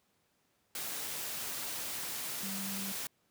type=tone in noise; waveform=sine; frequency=195.2 Hz; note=G3; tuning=7 cents flat; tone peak=-40 dBFS; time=2.43-2.92 s; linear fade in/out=2 ms; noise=white; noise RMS=-39 dBFS; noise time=0.75-3.07 s; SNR=-4 dB; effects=pink hiss -74 dBFS RMS until 3.3 s + high-pass 100 Hz 12 dB/octave